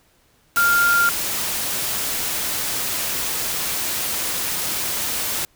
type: tone in noise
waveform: sine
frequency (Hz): 1396.9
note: F6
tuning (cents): 0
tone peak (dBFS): -14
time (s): 0.57-1.09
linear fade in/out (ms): 0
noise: white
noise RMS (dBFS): -24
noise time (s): 0.56-5.45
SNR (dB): +7
effects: pink hiss -59 dBFS RMS until 5.55 s